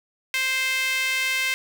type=tone with high-pass filter; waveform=sawtooth; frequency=523.3 Hz; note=C5; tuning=in tune; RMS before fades=-24 dBFS; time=0.34-1.54 s; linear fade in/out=0 ms; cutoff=2200 Hz; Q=3.2; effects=none